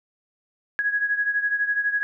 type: beating tone pair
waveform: sine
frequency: 1661 / 1673 Hz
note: G#6 / G#6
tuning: 0 / +12 cents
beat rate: 12 Hz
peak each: -22 / -27 dBFS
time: 0.79-2.03 s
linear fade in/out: 0 ms
effects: none